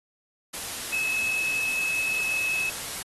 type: tone in noise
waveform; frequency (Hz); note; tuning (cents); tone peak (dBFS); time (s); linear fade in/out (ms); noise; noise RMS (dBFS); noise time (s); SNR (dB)
sine; 2585; E7; -34; -25; 0.92-2.7; 10; white; -34; 0.53-3.03; +6
effects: AAC 32 kbps